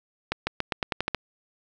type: accelerating click train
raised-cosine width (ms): 0.3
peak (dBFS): -9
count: 9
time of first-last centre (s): 0.32-1.147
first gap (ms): 150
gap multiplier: 0.89
effects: none